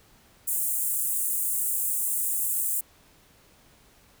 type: high-pass noise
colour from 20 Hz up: pink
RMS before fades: -27 dBFS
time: 0.47-2.81 s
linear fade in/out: 10 ms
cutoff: 8000 Hz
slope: 48 dB/octave
effects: pink hiss -58 dBFS RMS until 4.2 s